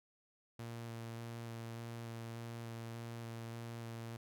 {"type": "tone with vibrato", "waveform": "sawtooth", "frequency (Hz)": 115.8, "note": "A#2", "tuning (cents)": -11, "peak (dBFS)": -40, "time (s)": [0.59, 4.17], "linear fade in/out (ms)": 5, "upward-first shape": "square", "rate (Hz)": 1.7, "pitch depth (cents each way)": 11, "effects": []}